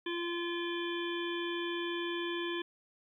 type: harmonic tone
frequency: 344.2 Hz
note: F4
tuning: 25 cents flat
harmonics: 1 / 3 / 5 / 7 / 9 / 10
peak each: -35 / -43 / -42 / -46 / -44 / -45 dBFS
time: 0.06-2.62 s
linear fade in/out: 5 ms
effects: 12-bit